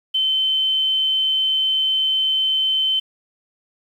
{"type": "tone", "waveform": "sine", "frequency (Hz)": 3076, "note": "G7", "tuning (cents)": -33, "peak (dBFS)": -16, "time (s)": [0.14, 3], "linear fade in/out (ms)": 10, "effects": ["8-bit"]}